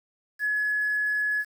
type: tone with quantisation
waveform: sine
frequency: 1696 Hz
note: G#6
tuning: 36 cents sharp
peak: -23 dBFS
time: 0.39-1.45 s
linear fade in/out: 50 ms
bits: 8
effects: none